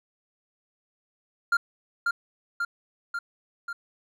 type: tone with echo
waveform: triangle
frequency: 1396.9 Hz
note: F6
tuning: in tune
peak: -17 dBFS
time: 1.52-1.57 s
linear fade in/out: 5 ms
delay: 540 ms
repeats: 4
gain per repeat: -3 dB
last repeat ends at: 3.73 s
effects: none